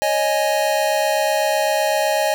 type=chord; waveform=square; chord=C# suspended second; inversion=none; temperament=equal; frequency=554.4 / 622.3 / 830.6 Hz; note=C#5 / D#5 / G#5; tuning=0 / 0 / 0 cents; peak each=-24 / -20 / -22 dBFS; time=0.02-2.34 s; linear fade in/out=0 ms; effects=none